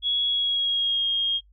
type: tone with pitch glide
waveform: sine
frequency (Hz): 3347 to 3244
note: G#7 to G#7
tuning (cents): +13 to -41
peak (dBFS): -21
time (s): 0.02-1.41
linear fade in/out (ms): 50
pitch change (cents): -54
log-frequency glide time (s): 0.26-1.06
effects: noise-tail reverb RT60 0.1 s tail -26 dB re dry + added 50 Hz sine -53 dBFS peak until 1.52 s